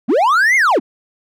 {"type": "linear two-way sweep", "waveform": "triangle", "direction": "up then down", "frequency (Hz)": [185, 2181, 185], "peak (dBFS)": -8, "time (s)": [0.08, 0.8], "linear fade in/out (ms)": 20, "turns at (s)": 0.56, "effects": []}